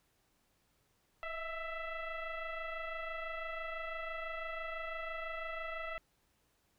sine tone with frequency modulation, 672 Hz, E5, 33 cents sharp, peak -38 dBFS, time 1.23-5.98 s, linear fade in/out 0 ms, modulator 659 Hz, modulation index 2.8, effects pink hiss -75 dBFS RMS until 6.78 s

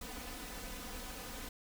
pink noise with comb filter, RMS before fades -45 dBFS, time 0.01-1.49 s, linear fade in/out 5 ms, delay 4 ms, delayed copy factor +1, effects none

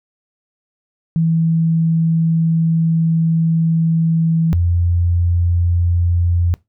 sine tone pair in turn, 163.6 / 86.66 Hz, E3 / F2, -13 / -13 cents, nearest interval major seventh, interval 1100 cents, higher first, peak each -12 / -12 dBFS, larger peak neither, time 1.16-4.53 / 4.53-6.54 s, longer first, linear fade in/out 0 ms, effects noise-tail reverb RT60 0.2 s tail -22 dB re dry

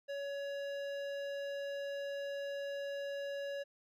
sine tone with hard clipping, 562 Hz, C#5, 24 cents sharp, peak -40 dBFS, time 0.08-3.64 s, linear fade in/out 20 ms, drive 14 dB, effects none

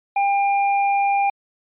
sine tone with hard clipping, 799 Hz, G5, 33 cents sharp, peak -18 dBFS, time 0.16-1.3 s, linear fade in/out 5 ms, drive 12 dB, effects resampled to 8000 Hz

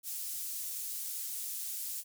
pink high-pass noise, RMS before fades -39 dBFS, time 0.03-2.04 s, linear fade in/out 50 ms, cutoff 8900 Hz, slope 12 dB/octave, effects none

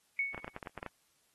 sine tone with exponential decay, 2217 Hz, C#7, in tune, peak -27 dBFS, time 0.19-0.57 s, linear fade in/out 2 ms, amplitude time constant 81 ms
clicks, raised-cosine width 0.5 ms, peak -26 dBFS, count 10, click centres 0.346 / 0.378 / 0.445 / 0.479 / 0.564 / 0.628 / 0.672 / 0.777 / 0.829 / 0.863 s
effects white hiss -72 dBFS RMS until 1.34 s + AAC 32 kbps

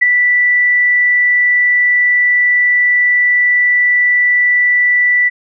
sine tone with ADSR envelope, 1969 Hz, B6, 6 cents flat, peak -3 dBFS, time 0.01-5.3 s, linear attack 18 ms, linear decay 8 ms, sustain -5 dB, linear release 26 ms, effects none

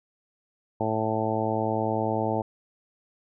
harmonic tone, 110 Hz, A2, in tune, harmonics 1 / 2 / 3 / 4 / 5 / 6 / 7 / 8, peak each -32 / -32 / -32 / -32 / -32 / -32 / -32 / -32 dBFS, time 0.8-2.42 s, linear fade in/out 5 ms, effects none

